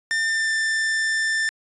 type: tone with pitch glide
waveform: 45% pulse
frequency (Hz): 1800 to 1780.4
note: A6 to A6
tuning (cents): +39 to +20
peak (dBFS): -20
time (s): 0.11-1.49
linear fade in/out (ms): 0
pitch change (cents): -19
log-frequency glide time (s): 0.23-0.53
effects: resampled to 22050 Hz